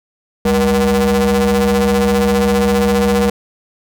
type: ring-modulated tone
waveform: 45% pulse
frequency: 138.59 Hz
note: C#3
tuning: in tune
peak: -8 dBFS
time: 0.45-3.3 s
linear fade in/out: 5 ms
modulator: 339 Hz
effects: none